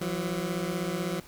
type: beating tone pair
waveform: 20% pulse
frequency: 168.5 / 184.5 Hz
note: E3 / F#3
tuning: +38 / -5 cents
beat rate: 16 Hz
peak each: -27 dBFS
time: 0.01-1.2 s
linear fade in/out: 5 ms
effects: pink hiss -51 dBFS RMS until 1.27 s